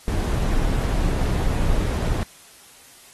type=noise; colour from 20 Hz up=brown; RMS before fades=-21 dBFS; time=0.08-2.23 s; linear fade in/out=0 ms; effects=white hiss -48 dBFS RMS until 3.13 s + AAC 32 kbps

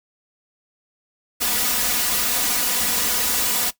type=noise with comb filter; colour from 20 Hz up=white; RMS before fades=-21 dBFS; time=1.4-3.71 s; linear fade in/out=20 ms; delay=4.1 ms; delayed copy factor=+1; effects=noise-tail reverb RT60 0.1 s tail -17 dB re dry

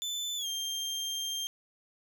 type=tone with pitch glide; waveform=30% pulse; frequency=3515 to 3186 Hz; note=A7 to G7; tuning=-2 to +27 cents; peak=-30 dBFS; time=0.02-1.47 s; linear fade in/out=0 ms; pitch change=-171 cents; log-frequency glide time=0.37-0.47 s; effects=none

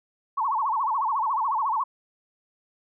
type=tone with vibrato; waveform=sine; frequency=987.8 Hz; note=B5; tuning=in tune; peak=-22 dBFS; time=0.37-1.84 s; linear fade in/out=10 ms; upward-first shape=sine; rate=14 Hz; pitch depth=240 cents each way; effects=none

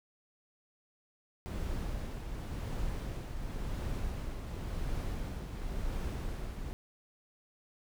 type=noise with tremolo; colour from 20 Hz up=brown; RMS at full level=-35 dBFS; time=1.46-6.73 s; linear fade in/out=0 ms; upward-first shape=triangle; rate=0.93 Hz; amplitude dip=45%; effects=none

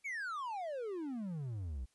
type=exponential sweep; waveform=triangle; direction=down; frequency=2323 to 58 Hz; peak=-36 dBFS; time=0.04-1.86 s; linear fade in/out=20 ms; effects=white hiss -75 dBFS RMS until 1.94 s + resampled to 24000 Hz

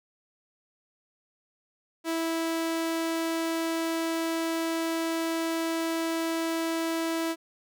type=tone; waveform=sawtooth; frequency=328.2 Hz; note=E4; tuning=8 cents flat; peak=-23 dBFS; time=2.04-7.36 s; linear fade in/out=50 ms; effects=none

